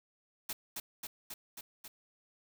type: noise with echo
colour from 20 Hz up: white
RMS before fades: -38 dBFS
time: 0.49-0.53 s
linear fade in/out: 5 ms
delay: 270 ms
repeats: 5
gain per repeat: -2 dB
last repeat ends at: 1.88 s
effects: none